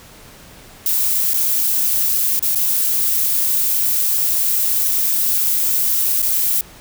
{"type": "noise with dropouts", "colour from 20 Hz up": "violet", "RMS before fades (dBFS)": -17, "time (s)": [0.86, 6.61], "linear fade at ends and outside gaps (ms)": 1, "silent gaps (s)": [[1.335, 1.342], [2.393, 2.426], [2.549, 2.557], [6.219, 6.226]], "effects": ["pink hiss -42 dBFS RMS until 6.8 s"]}